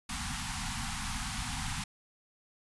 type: band-stop noise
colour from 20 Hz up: pink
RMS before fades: -36 dBFS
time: 0.09-1.84 s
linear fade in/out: 5 ms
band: 260 to 740 Hz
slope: 96 dB/octave
effects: resampled to 24000 Hz